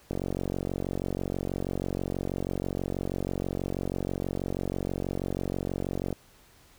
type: click train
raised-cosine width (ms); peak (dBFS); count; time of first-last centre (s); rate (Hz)
2; -17; 279; 0.11-6.127; 46.2
effects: pink hiss -58 dBFS RMS until 6.78 s